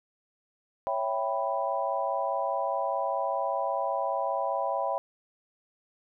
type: chord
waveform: sine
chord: C# half-diminished seventh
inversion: none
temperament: equal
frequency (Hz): 554.4 / 659.3 / 784 / 987.8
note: C#5 / E5 / G5 / B5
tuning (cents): 0 / 0 / 0 / 0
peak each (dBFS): -32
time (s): 0.87-4.98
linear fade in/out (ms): 0
effects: none